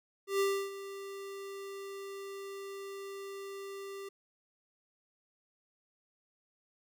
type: tone with ADSR envelope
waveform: square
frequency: 394.1 Hz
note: G4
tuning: 9 cents sharp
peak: -27 dBFS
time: 0.27-4.09 s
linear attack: 130 ms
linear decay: 300 ms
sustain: -15 dB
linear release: 7 ms
effects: none